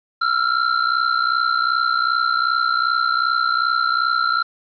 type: ring-modulated tone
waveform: square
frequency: 1364 Hz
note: F6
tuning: 41 cents flat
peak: -14 dBFS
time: 0.21-4.43 s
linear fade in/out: 10 ms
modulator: 31.3 Hz
effects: resampled to 11025 Hz + 8-bit